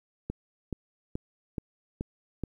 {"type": "click train", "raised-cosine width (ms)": 3, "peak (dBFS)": -19, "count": 6, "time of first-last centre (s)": [0.3, 2.437], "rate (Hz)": 2.34, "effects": ["10-bit"]}